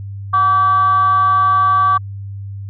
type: tone with frequency modulation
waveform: sine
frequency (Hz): 1150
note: D6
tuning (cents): -37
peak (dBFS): -9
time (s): 0.33-1.98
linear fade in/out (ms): 10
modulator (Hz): 408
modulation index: 0.31
effects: tanh soft clip ceiling -5 dBFS + added 99 Hz sine -25 dBFS peak until 2.69 s